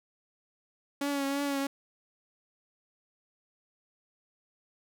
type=tone with vibrato; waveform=sawtooth; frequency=280 Hz; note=C#4; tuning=18 cents sharp; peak=-25 dBFS; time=1.01-1.67 s; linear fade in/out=5 ms; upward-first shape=triangle; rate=3 Hz; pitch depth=39 cents each way; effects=none